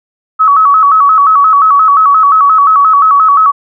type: tone with vibrato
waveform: sine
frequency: 1205 Hz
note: D6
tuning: 44 cents sharp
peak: -3 dBFS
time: 0.39-3.52 s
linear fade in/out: 20 ms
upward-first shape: square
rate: 5.7 Hz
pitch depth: 110 cents each way
effects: none